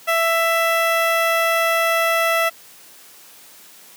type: tone with notch filter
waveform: 15% pulse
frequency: 663 Hz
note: E5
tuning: 10 cents sharp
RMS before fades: -18 dBFS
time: 0.07-2.5 s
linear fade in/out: 20 ms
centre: 7000 Hz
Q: 1.8
effects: white hiss -45 dBFS RMS until 3.96 s + high-pass 150 Hz 12 dB/octave